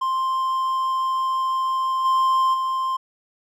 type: tone with level steps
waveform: triangle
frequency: 1049 Hz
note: C6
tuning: 4 cents sharp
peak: -18 / -14 / -19 dBFS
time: 0.01-2.97 s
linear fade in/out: 10 ms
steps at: 2.04 / 2.53 s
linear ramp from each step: 20 ms
effects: none